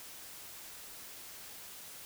silence, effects white hiss -49 dBFS RMS until 2.05 s

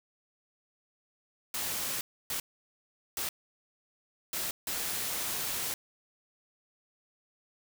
white noise bursts at uneven times, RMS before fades -34 dBFS, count 5, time 1.54-2.01 / 2.3-2.4 / 3.17-3.29 / 4.33-4.51 / 4.67-5.74 s, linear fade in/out 2 ms, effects none

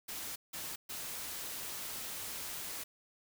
white noise bursts at uneven times, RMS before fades -42 dBFS, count 3, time 0.08-0.36 / 0.53-0.76 / 0.89-2.84 s, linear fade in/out 10 ms, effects none

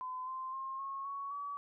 sine tone with pitch steps, 1019 / 1042.2 / 1066 / 1090.2 / 1115.1 / 1140.5 Hz, C6 / C6 / C6 / C#6 / C#6 / C#6, -46 / -7 / +32 / -29 / +10 / +49 cents, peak -38 dBFS, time 0.01-1.57 s, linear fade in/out 0 ms, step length 260 ms, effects none

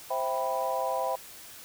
sine chord, C major seventh, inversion none, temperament equal, 523.3 / 659.3 / 784 / 987.8 Hz, C5 / E5 / G5 / B5, 0 / 0 / 0 / 0 cents, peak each -32 dBFS, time 0.1-1.16 s, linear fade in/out 10 ms, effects tanh soft clip ceiling -17 dBFS + white hiss -47 dBFS RMS until 1.64 s

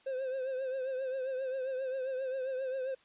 triangle tone with vibrato, 523.3 Hz, C5, in tune, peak -31 dBFS, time 0.06-2.95 s, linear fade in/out 10 ms, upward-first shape triangle, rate 7.5 Hz, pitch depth 68 cents each way, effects white hiss -65 dBFS RMS until 3.04 s + resampled to 8000 Hz

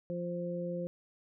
harmonic tone, 174.61 Hz, F3, in tune, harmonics 1 / 2 / 3, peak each -37 / -42 / -37 dBFS, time 0.1-0.87 s, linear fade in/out 0 ms, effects none

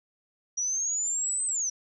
sine linear two-way sweep, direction up then down, 5770 to 8260 to 5770 Hz, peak -26 dBFS, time 0.57-1.7 s, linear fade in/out 10 ms, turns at 1.46 s, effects none

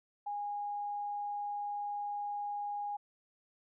sine tone, 821 Hz, G#5, 20 cents flat, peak -35 dBFS, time 0.26-2.97 s, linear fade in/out 10 ms, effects none

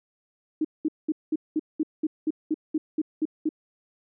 sine tone bursts, 311.1 Hz, D#4, in tune, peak -21 dBFS, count 13, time 0.61-3.491 s, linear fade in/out 5 ms, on 37 ms, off 200 ms, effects none

